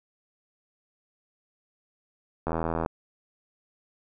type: click train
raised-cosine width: 1 ms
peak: -14 dBFS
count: 33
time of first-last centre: 2.47-2.861 s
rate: 81.8 Hz
effects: none